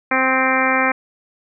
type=harmonic tone with a mistuned harmonic; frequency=261.6 Hz; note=C4; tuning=in tune; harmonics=1 / 2 / 3 / 4 / 5 / 6 / 7 / 8 / 9; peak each=-23 / -23 / -23 / -23 / -23 / -23 / -23 / -23 / -23 dBFS; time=0.11-0.92 s; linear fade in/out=5 ms; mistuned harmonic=5; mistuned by=-19 cents; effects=none